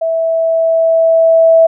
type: tone with level ramp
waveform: sine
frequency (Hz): 655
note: E5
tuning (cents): -11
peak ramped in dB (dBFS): -12 to -3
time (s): 0.01-1.67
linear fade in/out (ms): 10
effects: none